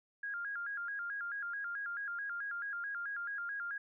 sine tone with vibrato, 1517 Hz, F#6, 43 cents sharp, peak -37 dBFS, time 0.23-3.78 s, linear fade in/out 5 ms, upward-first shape square, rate 4.6 Hz, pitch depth 140 cents each way, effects none

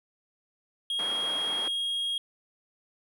triangle tone, 3269 Hz, G#7, 28 cents flat, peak -26 dBFS, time 0.9-2.18 s, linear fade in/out 2 ms
white band-pass noise, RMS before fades -40 dBFS, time 0.99-1.68 s, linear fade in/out 0 ms, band 250 to 1400 Hz, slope 12 dB/octave
effects none

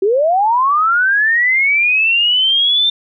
sine linear sweep, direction up, 367.5 to 3600 Hz, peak -10 dBFS, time 0.02-2.9 s, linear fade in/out 5 ms, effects none

